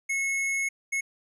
square tone bursts at uneven times, 2184 Hz, C#7, 26 cents flat, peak -26 dBFS, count 2, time 0.09-0.69 / 0.92-1.01 s, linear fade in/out 10 ms, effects low-pass 12000 Hz 12 dB/octave

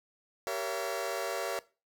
sawtooth chord, G diminished seventh, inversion none, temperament just, 392 / 470.4 / 564.5 / 677.4 Hz, G4 / Bb4 / Db5 / Fb5, 0 / +16 / +31 / +47 cents, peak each -36 / -34 / -33 / -34 dBFS, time 0.47-1.59 s, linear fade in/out 0 ms, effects noise-tail reverb RT60 0.3 s tail -19 dB re dry

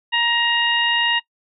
harmonic tone, 941 Hz, A#5, 16 cents sharp, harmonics 1 / 2 / 3 / 4, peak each -23 / -21 / -19 / -28 dBFS, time 0.12-1.2 s, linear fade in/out 20 ms, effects noise-tail reverb RT60 0.1 s tail -21 dB re dry

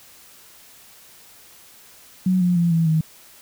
sine tone with pitch steps, 185 / 177.98 / 171.22 / 164.72 / 158.47 Hz, F#3 / F3 / F3 / E3 / D#3, 0 / +33 / -34 / -1 / +32 cents, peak -15 dBFS, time 2.26-3.01 s, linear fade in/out 5 ms, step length 150 ms, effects white hiss -48 dBFS RMS until 3.41 s

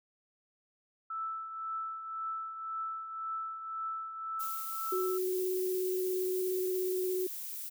sine tone with tremolo, 1318.5 Hz, E6, in tune, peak -33 dBFS, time 1.1-5.18 s, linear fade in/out 5 ms, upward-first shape triangle, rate 1.9 Hz, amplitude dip 60%
violet noise, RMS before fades -41 dBFS, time 4.39-7.7 s, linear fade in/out 20 ms
sine tone with vibrato, 370 Hz, F#4, in tune, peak -30 dBFS, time 4.92-7.27 s, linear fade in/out 5 ms, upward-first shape square, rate 17 Hz, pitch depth 10 cents each way
effects none

